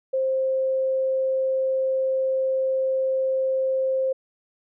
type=tone; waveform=sine; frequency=527 Hz; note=C5; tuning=12 cents sharp; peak=-20 dBFS; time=0.13-4.13 s; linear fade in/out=10 ms; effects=none